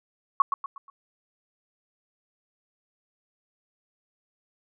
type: tone with echo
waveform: sine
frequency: 1108.7 Hz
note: C#6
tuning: in tune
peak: -14 dBFS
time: 0.4-0.42 s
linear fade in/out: 2 ms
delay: 120 ms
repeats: 4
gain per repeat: -8 dB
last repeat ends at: 0.9 s
effects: none